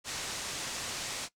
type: low-pass noise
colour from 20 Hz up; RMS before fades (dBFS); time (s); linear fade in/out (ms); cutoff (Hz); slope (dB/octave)
white; -38; 0.04-1.29; 50; 8000; 24
effects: noise-tail reverb RT60 0.1 s tail -18 dB re dry